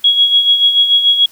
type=tone with tremolo; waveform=sine; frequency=3322 Hz; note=G#7; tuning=in tune; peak=-5 dBFS; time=0.04-1.26 s; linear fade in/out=5 ms; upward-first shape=sine; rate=6.9 Hz; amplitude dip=60%; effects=white hiss -45 dBFS RMS until 1.31 s